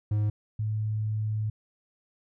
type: tone pair in turn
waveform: triangle / sine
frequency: 105.4 / 107.74 Hz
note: G#2 / A2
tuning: +26 / -36 cents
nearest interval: unison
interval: 38 cents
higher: second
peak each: -21 / -26 dBFS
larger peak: first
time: 0.11-0.3 / 0.59-1.5 s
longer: second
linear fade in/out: 5 ms
effects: none